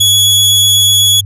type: tone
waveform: sawtooth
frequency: 3373 Hz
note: G#7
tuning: 26 cents sharp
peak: -3 dBFS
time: 0-1.21 s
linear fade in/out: 10 ms
effects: added 100 Hz sine -20 dBFS peak until 1.25 s + resampled to 32000 Hz